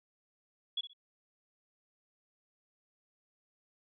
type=tone with echo; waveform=sine; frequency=3372 Hz; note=G#7; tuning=26 cents sharp; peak=-31 dBFS; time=0.77-0.81 s; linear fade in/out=5 ms; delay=62 ms; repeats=2; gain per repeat=-12 dB; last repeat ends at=0.934 s; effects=none